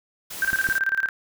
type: noise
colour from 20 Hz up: white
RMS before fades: -35 dBFS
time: 0.3-0.79 s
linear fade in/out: 10 ms
type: tone with tremolo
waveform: sine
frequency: 1570 Hz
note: G6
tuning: 2 cents sharp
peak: -18 dBFS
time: 0.42-1.09 s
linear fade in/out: 2 ms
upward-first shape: square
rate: 18 Hz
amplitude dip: 80%
type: clicks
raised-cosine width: 3 ms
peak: -21 dBFS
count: 2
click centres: 0.531 / 0.689 s
effects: none